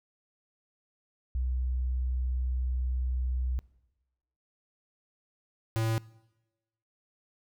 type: tone pair in turn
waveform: sine / square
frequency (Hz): 63 / 112.25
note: B1 / A2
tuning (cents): +35 / +35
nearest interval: minor seventh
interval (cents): 1000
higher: second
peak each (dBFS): -27 / -27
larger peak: neither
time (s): 1.35-3.59 / 5.76-5.98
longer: first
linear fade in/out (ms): 0
effects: noise-tail reverb RT60 1.0 s tail -22 dB re dry